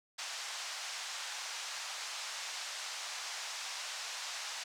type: band-pass noise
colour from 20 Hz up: white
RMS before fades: -42 dBFS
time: 0.18-4.64 s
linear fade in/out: 10 ms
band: 690 to 6800 Hz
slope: 24 dB/octave
effects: none